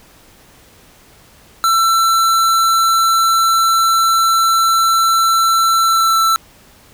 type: tone with pitch glide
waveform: square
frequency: 1340 to 1331.5 Hz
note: E6 to E6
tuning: +28 to +17 cents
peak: -11 dBFS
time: 1.64-6.36 s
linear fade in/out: 0 ms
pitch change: -11 cents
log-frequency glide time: 5.84-6.18 s
effects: pink hiss -46 dBFS RMS until 6.93 s